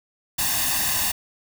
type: noise with comb filter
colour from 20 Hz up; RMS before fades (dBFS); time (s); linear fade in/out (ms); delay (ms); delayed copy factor
white; -23; 0.38-1.12; 10; 1.1; +0.8
effects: none